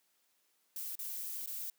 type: noise with dropouts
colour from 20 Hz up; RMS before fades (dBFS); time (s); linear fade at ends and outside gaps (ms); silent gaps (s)
violet; -41; 0.76-1.7; 2; 0.954-0.99 / 1.461-1.473
effects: white hiss -75 dBFS RMS until 1.78 s + high-pass 200 Hz 12 dB/octave